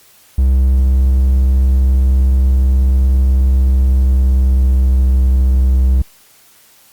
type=tone with pitch glide; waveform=triangle; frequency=65.41 to 64.66 Hz; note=C2 to C2; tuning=0 to -20 cents; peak=-6 dBFS; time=0.38-6.02 s; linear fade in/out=5 ms; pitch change=-20 cents; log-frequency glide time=3.47-5.18 s; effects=white hiss -47 dBFS RMS until 6.92 s + Opus 48 kbps